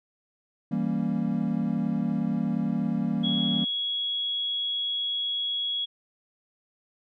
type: chord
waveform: triangle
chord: E diminished seventh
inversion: none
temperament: equal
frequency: 164.81 / 196 / 233.1 / 277.2 Hz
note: E3 / G3 / Bb3 / Db4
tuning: 0 / 0 / 0 / 0 cents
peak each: -29 / -27 / -26 / -32 dBFS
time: 0.71-3.65 s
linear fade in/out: 10 ms
type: tone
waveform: sine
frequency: 3336 Hz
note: G#7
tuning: 7 cents sharp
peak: -26 dBFS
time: 3.23-5.86 s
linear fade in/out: 20 ms
effects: none